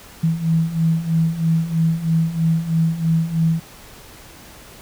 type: beating tone pair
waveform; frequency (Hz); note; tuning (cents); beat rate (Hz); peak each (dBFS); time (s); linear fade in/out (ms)
sine; 161.2 / 164.3; E3 / E3; -38 / -5; 3.1; -21 / -17; 0.23-3.6; 10
effects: pink hiss -42 dBFS RMS until 4.81 s